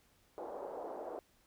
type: band-pass noise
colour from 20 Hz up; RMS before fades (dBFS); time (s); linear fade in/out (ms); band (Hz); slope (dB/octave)
pink; -44; 0.38-1.19; 0; 410 to 800; 24
effects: pink hiss -70 dBFS RMS until 1.46 s